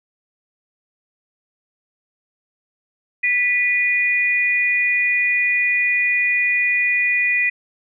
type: tone pair together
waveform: sine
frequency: 1972 / 2452 Hz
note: B6 / D#7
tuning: -3 / -26 cents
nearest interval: major third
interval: 377 cents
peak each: -18 / -18 dBFS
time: 3.23-7.5 s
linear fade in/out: 10 ms
effects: none